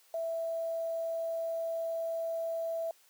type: tone with quantisation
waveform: sine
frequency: 659.3 Hz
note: E5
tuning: in tune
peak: -31 dBFS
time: 0.14-2.91 s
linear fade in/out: 2 ms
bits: 9
effects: white hiss -64 dBFS RMS until 3.09 s + high-pass 400 Hz 12 dB/octave